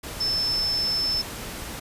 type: tone in noise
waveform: sine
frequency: 5274 Hz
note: E8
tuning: in tune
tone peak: -22 dBFS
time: 0.2-1.22 s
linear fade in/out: 10 ms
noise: pink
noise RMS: -35 dBFS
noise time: 0.03-1.8 s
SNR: +10 dB
effects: resampled to 32000 Hz